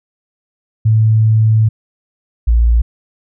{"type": "tone pair in turn", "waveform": "sine", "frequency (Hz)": [110, 57.77], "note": ["A2", "A#1"], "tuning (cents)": [0, -15], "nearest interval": "major seventh", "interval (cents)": 1115, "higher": "first", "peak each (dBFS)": -7, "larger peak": "neither", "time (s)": [[0.85, 1.69], [2.47, 2.82]], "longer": "first", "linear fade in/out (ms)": 10, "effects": []}